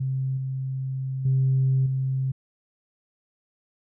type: tone with level steps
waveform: sine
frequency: 132.4 Hz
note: C3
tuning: 21 cents sharp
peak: -23 / -26 / -17 / -22 dBFS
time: 0-2.32 s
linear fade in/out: 10 ms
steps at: 0.37 / 1.25 / 1.86 s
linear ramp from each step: 5 ms
effects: tanh soft clip ceiling -14 dBFS